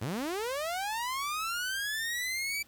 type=linear sweep; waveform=sawtooth; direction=up; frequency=92.3 to 2325 Hz; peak=-28 dBFS; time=0.01-2.63 s; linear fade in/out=10 ms; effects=added 60 Hz sine -63 dBFS peak until 2.67 s + pink hiss -61 dBFS RMS until 2.67 s